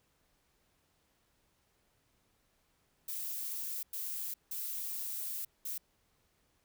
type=noise bursts at uneven times; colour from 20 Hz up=violet; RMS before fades=-39 dBFS; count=4; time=3.08-3.83 / 3.93-4.34 / 4.51-5.45 / 5.65-5.78 s; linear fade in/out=5 ms; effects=pink hiss -74 dBFS RMS until 6.64 s